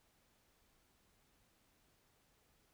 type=silence; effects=pink hiss -74 dBFS RMS until 2.73 s